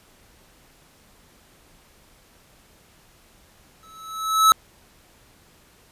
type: tone with exponential growth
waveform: square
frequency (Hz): 1300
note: E6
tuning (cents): -24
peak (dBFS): -10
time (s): 3.83-4.52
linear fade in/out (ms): 0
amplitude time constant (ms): 150
effects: pink hiss -55 dBFS RMS until 5.91 s + resampled to 32000 Hz